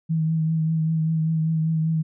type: tone with vibrato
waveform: sine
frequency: 160 Hz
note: D#3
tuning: 49 cents sharp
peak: -19 dBFS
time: 0.09-2.03 s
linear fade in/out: 20 ms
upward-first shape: triangle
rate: 5.1 Hz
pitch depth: 30 cents each way
effects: none